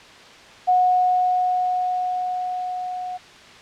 sine tone with level ramp, 730 Hz, F#5, 24 cents flat, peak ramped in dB -13 to -27 dBFS, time 0.67-3.18 s, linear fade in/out 20 ms, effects white hiss -44 dBFS RMS until 3.61 s + low-pass 4000 Hz 12 dB/octave

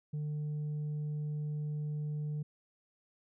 sine tone, 150 Hz, D3, 37 cents sharp, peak -31 dBFS, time 0.13-2.43 s, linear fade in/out 10 ms, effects tanh soft clip ceiling -33 dBFS

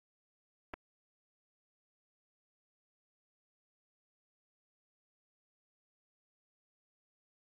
clicks, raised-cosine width 0.5 ms, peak -27 dBFS, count 2, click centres 0.737 / 0.74 s, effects AAC 64 kbps

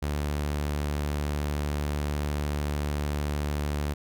sawtooth tone, 73.42 Hz, D2, in tune, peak -23 dBFS, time 0.02-3.94 s, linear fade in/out 10 ms, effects none

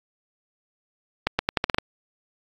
accelerating click train, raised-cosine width 0.3 ms, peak -4 dBFS, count 8, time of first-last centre 1.27-1.784 s, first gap 120 ms, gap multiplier 0.83, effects AAC 64 kbps

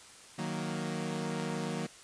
sawtooth chord, D# minor, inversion none, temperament equal, 155.56 / 185 / 233.1 Hz, D#3 / F#3 / A#3, 0 / 0 / 0 cents, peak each -34 dBFS, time 0.38-1.87 s, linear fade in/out 10 ms, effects white hiss -53 dBFS RMS until 2.03 s + resampled to 22050 Hz

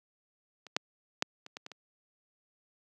clicks, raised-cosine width 0.2 ms, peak -30 / -9 / -9 / -28 / -23 / -25 / -28 dBFS, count 7, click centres 0.667 / 0.765 / 1.224 / 1.464 / 1.569 / 1.664 / 1.717 s, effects high-pass 200 Hz 12 dB/octave

